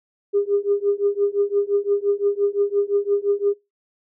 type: tone with tremolo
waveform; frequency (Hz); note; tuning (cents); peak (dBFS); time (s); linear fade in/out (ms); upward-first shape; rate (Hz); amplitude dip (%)
sine; 404.7; G#4; -45; -13; 0.33-3.54; 20; triangle; 5.8; 100
effects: noise-tail reverb RT60 0.2 s tail -22 dB re dry + tanh soft clip ceiling -9 dBFS